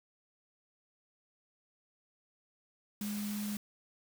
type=tone in noise; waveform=sine; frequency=207.6 Hz; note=G#3; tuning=in tune; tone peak=-35 dBFS; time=3.01-3.57 s; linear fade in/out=2 ms; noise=white; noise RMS=-45 dBFS; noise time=3.01-3.57 s; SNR=+7 dB; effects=none